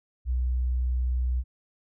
sine tone, 62.3 Hz, B1, 16 cents sharp, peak -23 dBFS, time 0.25-1.44 s, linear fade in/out 50 ms, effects none

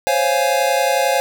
square chord, Db major seventh, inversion third, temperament equal, 523.3 / 554.4 / 698.5 / 830.6 Hz, C5 / Db5 / F5 / Ab5, 0 / 0 / 0 / 0 cents, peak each -21 dBFS, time 0.07-1.2 s, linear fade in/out 0 ms, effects none

